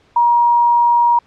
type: tone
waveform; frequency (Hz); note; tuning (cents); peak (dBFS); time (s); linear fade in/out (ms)
sine; 950; A#5; +33; -9; 0.16-1.19; 5
effects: pink hiss -53 dBFS RMS until 1.26 s + low-pass 4000 Hz 12 dB/octave